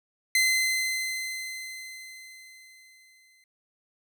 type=tone with exponential decay; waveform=sawtooth; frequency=2059 Hz; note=C7; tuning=28 cents flat; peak=-16 dBFS; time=0.35-3.44 s; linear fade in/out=2 ms; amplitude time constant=670 ms; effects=none